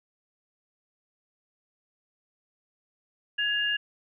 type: tone pair together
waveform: sine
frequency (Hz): 1673.8 / 2815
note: G#6 / F7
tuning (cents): +13 / +13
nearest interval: major sixth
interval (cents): 900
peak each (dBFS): -27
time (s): 3.38-3.77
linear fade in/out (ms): 10
effects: none